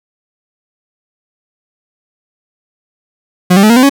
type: tone with pitch steps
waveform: 40% pulse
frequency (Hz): 180.5 / 196.84 / 214.7 / 234.1 / 255.3 / 278.4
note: F#3 / G3 / A3 / A#3 / C4 / C#4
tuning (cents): -43 / +7 / -42 / +8 / -42 / +8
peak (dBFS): -3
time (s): 3.5-3.896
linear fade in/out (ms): 10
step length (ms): 66
effects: none